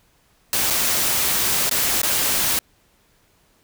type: noise with dropouts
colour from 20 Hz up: white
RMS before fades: -20 dBFS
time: 0.53-2.59 s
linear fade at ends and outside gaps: 1 ms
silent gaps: 0.702-0.706 / 1.695-1.712 / 2.017-2.032 s
effects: pink hiss -60 dBFS RMS until 3.63 s